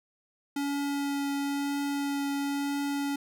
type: tone with vibrato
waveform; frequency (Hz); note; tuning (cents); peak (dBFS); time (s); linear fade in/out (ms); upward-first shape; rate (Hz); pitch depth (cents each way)
square; 282.2; C#4; +31; -29; 0.56-3.16; 5; triangle; 1; 9
effects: none